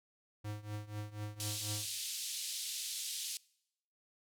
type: tone with tremolo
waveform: square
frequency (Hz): 105.1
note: G#2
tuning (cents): +21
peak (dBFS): -38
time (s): 0.44-1.86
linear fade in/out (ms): 10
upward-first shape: triangle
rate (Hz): 4.1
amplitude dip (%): 90
type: band-pass noise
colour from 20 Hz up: pink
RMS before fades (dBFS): -41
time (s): 1.4-3.37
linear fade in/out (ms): 0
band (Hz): 3300 to 12000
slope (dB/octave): 24
effects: noise-tail reverb RT60 0.8 s tail -24 dB re dry